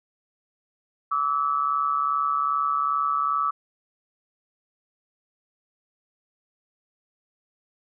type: tone pair together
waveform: sine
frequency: 1155 / 1297.5 Hz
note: D6 / E6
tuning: -29 / -28 cents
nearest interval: major second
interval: 201 cents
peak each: -24 dBFS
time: 1.11-3.51 s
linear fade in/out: 10 ms
effects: none